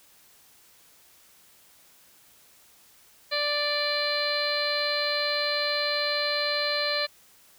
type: harmonic tone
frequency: 587.3 Hz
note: D5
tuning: in tune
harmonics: 1 / 2 / 3 / 4 / 5 / 6 / 7 / 8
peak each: -30 / -35 / -32 / -34 / -39 / -39 / -28 / -40 dBFS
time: 3.31-7.07 s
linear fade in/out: 20 ms
effects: white hiss -57 dBFS RMS until 7.58 s